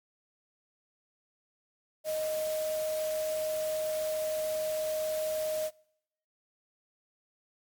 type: tone in noise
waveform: sine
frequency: 622.3 Hz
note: D#5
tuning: in tune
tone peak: -29 dBFS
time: 2.04-5.71 s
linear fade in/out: 50 ms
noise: white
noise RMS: -42 dBFS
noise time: 2.04-5.71 s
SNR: +10 dB
effects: noise-tail reverb RT60 0.8 s tail -26 dB re dry + MP3 96 kbps